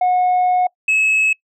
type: tone pair in turn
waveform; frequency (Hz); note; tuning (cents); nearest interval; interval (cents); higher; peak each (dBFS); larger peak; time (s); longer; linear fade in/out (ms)
sine; 728 / 2582; F#5 / E7; -28 / -37; octave + minor seventh; 2191; second; -10; neither; 0.01-0.67 / 0.88-1.33; first; 5
effects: noise-tail reverb RT60 0.1 s tail -25 dB re dry + tanh soft clip ceiling -11 dBFS